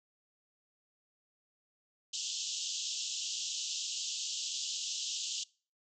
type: band-pass noise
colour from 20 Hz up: white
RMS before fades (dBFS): -38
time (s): 2.13-5.44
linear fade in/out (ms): 10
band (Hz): 2800 to 7400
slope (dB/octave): 96
effects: noise-tail reverb RT60 0.4 s tail -24 dB re dry